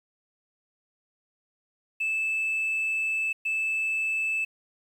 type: tone bursts at uneven times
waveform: sine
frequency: 2626 Hz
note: E7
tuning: 7 cents flat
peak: -23 dBFS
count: 2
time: 2-3.33 / 3.45-4.45 s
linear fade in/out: 10 ms
effects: tanh soft clip ceiling -22 dBFS + 9-bit